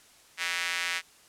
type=tone with high-pass filter; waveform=square; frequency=87.31 Hz; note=F2; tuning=in tune; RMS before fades=-31 dBFS; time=0.37-1.02 s; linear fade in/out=50 ms; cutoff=2000 Hz; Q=2; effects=white hiss -57 dBFS RMS until 1.28 s + low-pass 10000 Hz 12 dB/octave